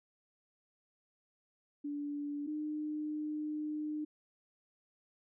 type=tone pair in turn; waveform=sine; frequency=290 / 303.1 Hz; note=D4 / D#4; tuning=-22 / -45 cents; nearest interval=minor second; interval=77 cents; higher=second; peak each=-36 / -35 dBFS; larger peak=second; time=1.84-2.47 / 2.47-4.05 s; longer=second; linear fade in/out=10 ms; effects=none